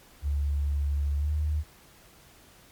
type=tone with pitch glide; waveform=sine; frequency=71.6 to 75.73 Hz; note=D2 to D#2; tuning=-43 to -46 cents; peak=-24 dBFS; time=0.22-1.64 s; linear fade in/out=50 ms; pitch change=+97 cents; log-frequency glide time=1.17-1.31 s; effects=pink hiss -55 dBFS RMS until 2.71 s + MP3 96 kbps